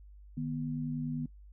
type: tone pair together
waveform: sine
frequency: 154.01 / 244.3 Hz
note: D#3 / B3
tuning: -17 / -19 cents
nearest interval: minor sixth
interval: 798 cents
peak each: -35 / -35 dBFS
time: 0.37-1.26 s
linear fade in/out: 5 ms
effects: noise-tail reverb RT60 0.1 s tail -20 dB re dry + added 50 Hz sine -50 dBFS peak until 1.52 s